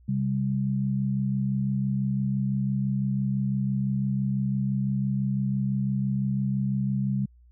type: tone pair together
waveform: sine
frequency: 132.35 / 198.3 Hz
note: C3 / G3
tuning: +20 / +20 cents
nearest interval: perfect fifth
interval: 700 cents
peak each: -26 dBFS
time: 0.08-7.26 s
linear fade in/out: 10 ms
effects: added 60 Hz sine -52 dBFS peak until 7.51 s